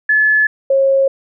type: tone pair in turn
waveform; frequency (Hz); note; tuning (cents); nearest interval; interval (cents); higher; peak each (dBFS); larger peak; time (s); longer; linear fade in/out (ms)
sine; 1721 / 542.1; A6 / C#5; -39 / -39; octave + minor sixth; 2000; first; -9; neither; 0.09-0.47 / 0.7-1.08; neither; 5
effects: none